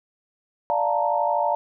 sine chord, Bb major seventh, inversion first, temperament equal, 587.3 / 698.5 / 880 / 932.3 Hz, D5 / F5 / A5 / Bb5, 0 / 0 / 0 / 0 cents, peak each -25 dBFS, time 0.7-1.55 s, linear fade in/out 0 ms, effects none

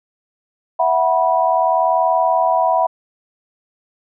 sine chord, E suspended second, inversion none, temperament equal with one note detuned, 659.3 / 740 / 977.5 Hz, E5 / F#5 / B5, 0 / 0 / -18 cents, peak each -17 dBFS, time 0.79-2.87 s, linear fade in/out 10 ms, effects none

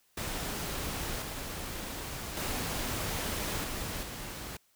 pink noise with level steps, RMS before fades -36 / -39 / -34 / -37 / -41 dBFS, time 0.17-4.57 s, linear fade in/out 5 ms, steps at 1.22 / 2.37 / 3.64 / 4.03 s, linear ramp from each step 2 ms, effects white hiss -69 dBFS RMS until 4.75 s

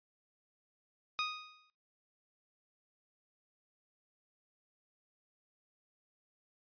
15% pulse tone with exponential decay, 1244.5 Hz, D#6, in tune, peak -24 dBFS, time 1.19-1.7 s, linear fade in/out 0 ms, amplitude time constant 110 ms, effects noise-tail reverb RT60 0.3 s tail -23 dB re dry + resampled to 11025 Hz

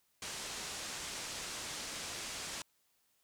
white low-pass noise, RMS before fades -43 dBFS, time 0.22-2.62 s, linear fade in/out 2 ms, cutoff 8200 Hz, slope 24 dB/octave, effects white hiss -75 dBFS RMS until 3.23 s

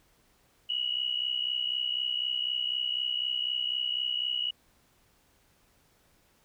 sine tone pair together, 2875 / 2939 Hz, F7 / F#7, +50 / -12 cents, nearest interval unison, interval 38 cents, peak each -32 / -30 dBFS, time 0.69-4.51 s, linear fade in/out 10 ms, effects pink hiss -66 dBFS RMS until 6.44 s

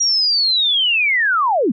sine linear sweep, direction down, 5750 to 185 Hz, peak -13 dBFS, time 0-1.72 s, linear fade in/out 10 ms, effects none

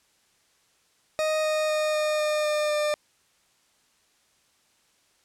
40% pulse tone with pitch steps, 622.3 / 618.4 / 614.4 / 610.6 / 606.7 / 602.8 / 599 Hz, D#5 / D#5 / D#5 / D#5 / D#5 / D5 / D5, 0 / -11 / -22 / -33 / -44 / +45 / +34 cents, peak -22 dBFS, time 1.19-2.94 s, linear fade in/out 0 ms, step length 250 ms, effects white hiss -65 dBFS RMS until 5.24 s + low-pass 9000 Hz 12 dB/octave

